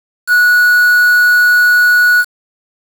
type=tone with quantisation; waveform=triangle; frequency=1464 Hz; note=F#6; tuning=19 cents flat; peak=-4 dBFS; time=0.27-2.25 s; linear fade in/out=50 ms; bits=4; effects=none